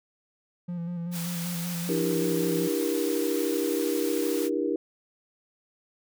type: tone with vibrato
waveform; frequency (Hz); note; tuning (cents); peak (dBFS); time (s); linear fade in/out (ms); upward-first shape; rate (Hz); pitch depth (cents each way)
triangle; 172.5; F3; -21; -28; 0.68-2.68; 10; square; 5.2; 30
type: high-pass noise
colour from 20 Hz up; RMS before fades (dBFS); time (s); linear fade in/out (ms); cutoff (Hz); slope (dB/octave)
white; -37; 1.11-4.5; 50; 680; 48
type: chord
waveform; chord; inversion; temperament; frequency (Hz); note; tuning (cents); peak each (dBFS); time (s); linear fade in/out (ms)
sine; E half-diminished seventh; third; just; 296.7 / 329.6 / 395.6 / 474.7; D4 / E4 / G4 / Bb4; +18 / 0 / +16 / +31; -30; 1.89-4.76; 2
effects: none